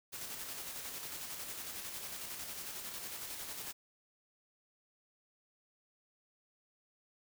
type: noise with tremolo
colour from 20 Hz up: white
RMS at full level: -43 dBFS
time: 0.12-3.73 s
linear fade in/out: 20 ms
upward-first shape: square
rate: 11 Hz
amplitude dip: 30%
effects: none